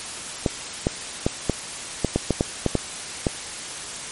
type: clicks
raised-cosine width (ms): 2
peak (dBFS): -5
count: 11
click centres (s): 0.462 / 0.869 / 1.265 / 1.497 / 2.047 / 2.16 / 2.307 / 2.409 / 2.663 / 2.753 / 3.268
effects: white hiss -33 dBFS RMS until 4.11 s + MP3 48 kbps